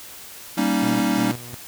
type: chord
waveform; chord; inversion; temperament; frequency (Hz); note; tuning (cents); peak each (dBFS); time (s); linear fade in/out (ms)
square; Eb dominant seventh; first; equal; 196 / 233.1 / 277.2 / 311.1; G3 / Bb3 / Db4 / Eb4; 0 / 0 / 0 / 0; -25; 0.57-1.32; 10
type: tone with tremolo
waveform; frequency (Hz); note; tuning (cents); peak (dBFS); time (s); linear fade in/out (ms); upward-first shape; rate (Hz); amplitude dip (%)
sawtooth; 121.2; B2; -32; -24; 0.82-1.55; 10; square; 2.8; 70
effects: white hiss -40 dBFS RMS until 1.67 s